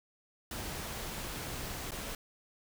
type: noise with dropouts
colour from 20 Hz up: pink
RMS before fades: -40 dBFS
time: 0.51-2.15 s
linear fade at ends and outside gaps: 2 ms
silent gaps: 1.909-1.918 s
effects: none